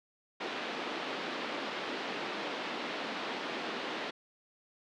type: band-pass noise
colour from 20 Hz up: pink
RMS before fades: -38 dBFS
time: 0.4-4.11 s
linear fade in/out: 10 ms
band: 250 to 4000 Hz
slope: 24 dB/octave
effects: none